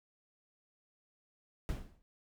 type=noise with exponential decay; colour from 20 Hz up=brown; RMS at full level=-32 dBFS; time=1.69-2.02 s; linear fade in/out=0 ms; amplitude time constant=70 ms; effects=none